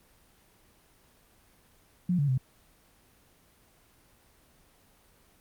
sine tone with pitch steps, 178.7 / 143 / 129.8 Hz, F3 / D3 / C3, +40 / -46 / -13 cents, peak -23 dBFS, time 2.09-2.378 s, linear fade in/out 5 ms, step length 96 ms, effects pink hiss -62 dBFS RMS until 5.4 s + Opus 24 kbps

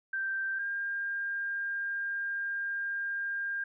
sine tone pair in turn, 1568 / 1603.7 Hz, G6 / G6, 0 / +39 cents, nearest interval unison, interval 39 cents, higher second, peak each -30 / -31 dBFS, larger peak first, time 0.13-0.59 / 0.59-3.64 s, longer second, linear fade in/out 5 ms, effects none

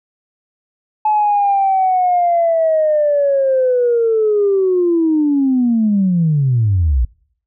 sine linear sweep, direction down, 860 to 55 Hz, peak -10 dBFS, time 1.05-7.05 s, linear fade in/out 5 ms, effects noise-tail reverb RT60 0.6 s tail -26 dB re dry + tanh soft clip ceiling -6 dBFS

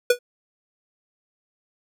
square tone with exponential decay, 488.5 Hz, B4, 19 cents flat, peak -11 dBFS, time 0.1-0.19 s, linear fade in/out 5 ms, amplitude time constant 18 ms, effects none

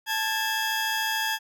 20% pulse tone pair together, 877.4 / 1641 Hz, A5 / G#6, -5 / -21 cents, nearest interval major seventh, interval 1084 cents, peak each -23 dBFS, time 0.06-1.39 s, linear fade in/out 50 ms, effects none

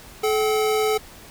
square tone pair together, 430.7 / 767.4 Hz, A4 / G5, -37 / -37 cents, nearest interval minor seventh, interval 1000 cents, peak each -20 / -27 dBFS, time 0.23-0.98 s, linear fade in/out 10 ms, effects pink hiss -44 dBFS RMS until 1.3 s

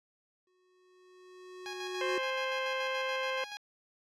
square tone with exponential growth, 366.9 Hz, F#4, 15 cents flat, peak -32 dBFS, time 0.47-2.18 s, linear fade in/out 2 ms, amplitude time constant 370 ms
10% pulse tone with tremolo, 826 Hz, G#5, 10 cents flat, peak -31 dBFS, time 1.66-3.57 s, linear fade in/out 0 ms, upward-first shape square, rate 7 Hz, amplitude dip 45%
harmonic tone, 524 Hz, C5, 2 cents sharp, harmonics 1 / 2 / 3 / 4 / 5 / 6, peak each -35 / -38 / -40 / -41 / -42 / -43 dBFS, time 2.01-3.44 s, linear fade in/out 2 ms
effects low-pass 7000 Hz 12 dB/octave

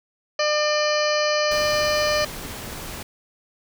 harmonic tone, 600 Hz, D5, 37 cents sharp, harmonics 1 / 2 / 3 / 4 / 5 / 7 / 8 / 9 / 10, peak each -21 / -27 / -28 / -30 / -32 / -30 / -30 / -37 / -34 dBFS, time 0.39-2.25 s, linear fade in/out 5 ms
pink noise, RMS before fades -34 dBFS, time 1.51-3.03 s, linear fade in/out 5 ms
effects none

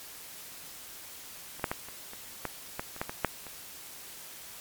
clicks, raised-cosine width 0.5 ms, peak -29 / -12 / -15 / -28 / -29 / -16 / -17 / -28 / -15 / -20 / -9 / -28 dBFS, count 12, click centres 1.596 / 1.642 / 1.715 / 1.886 / 2.134 / 2.453 / 2.795 / 2.964 / 3.015 / 3.095 / 3.247 / 3.467 s, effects white hiss -46 dBFS RMS until 4.6 s + MP3 96 kbps

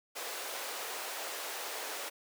pink high-pass noise, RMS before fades -40 dBFS, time 0.15-2.1 s, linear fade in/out 20 ms, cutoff 450 Hz, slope 24 dB/octave, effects none

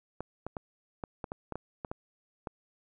clicks, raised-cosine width 1 ms, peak -22 dBFS, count 11, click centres 0.206 / 0.466 / 0.568 / 1.038 / 1.242 / 1.319 / 1.523 / 1.556 / 1.848 / 1.915 / 2.472 s, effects none

